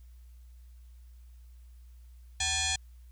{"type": "tone with frequency modulation", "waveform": "sine", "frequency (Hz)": 1760, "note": "A6", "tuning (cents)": 0, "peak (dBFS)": -27, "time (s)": [2.4, 2.76], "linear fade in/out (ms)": 5, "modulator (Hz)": 841, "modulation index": 7.3, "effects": ["added 60 Hz sine -49 dBFS peak until 3.11 s", "white hiss -71 dBFS RMS until 3.11 s"]}